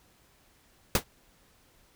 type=noise with exponential decay; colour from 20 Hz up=pink; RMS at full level=-18 dBFS; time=0.95-1.04 s; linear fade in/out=2 ms; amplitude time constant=18 ms; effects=pink hiss -63 dBFS RMS until 1.95 s